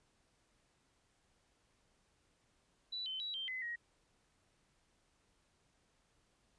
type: tone with pitch steps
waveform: sine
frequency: 3957 / 3067 / 3901 / 3151 / 2032 / 1891 Hz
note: B7 / G7 / B7 / G7 / B6 / A#6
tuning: +3 / -38 / -22 / +8 / +49 / +24 cents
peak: -39 dBFS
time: 2.92-3.76 s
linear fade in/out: 10 ms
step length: 140 ms
effects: pink hiss -75 dBFS RMS until 6.58 s + resampled to 22050 Hz